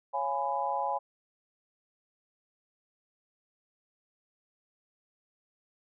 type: chord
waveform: sine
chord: C# dominant seventh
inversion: none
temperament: just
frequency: 554.4 / 693 / 831.5 / 997.9 Hz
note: C#5 / E#5 / G#5 / B5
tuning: 0 / -14 / +2 / +18 cents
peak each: -36 / -37 / -31 / -34 dBFS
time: 0.13-0.99 s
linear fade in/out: 20 ms
effects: none